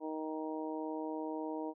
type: harmonic tone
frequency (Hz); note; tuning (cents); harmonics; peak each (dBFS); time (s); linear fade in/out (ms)
156.6; D#3; +11; 2 / 3 / 4 / 5 / 6; -39 / -43 / -45 / -48 / -45; 0-1.74; 50
effects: none